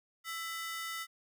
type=ring-modulated tone; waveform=sawtooth; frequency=1661.2 Hz; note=G#6; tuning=in tune; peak=-31 dBFS; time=0.24-1.07 s; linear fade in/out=50 ms; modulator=336 Hz; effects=none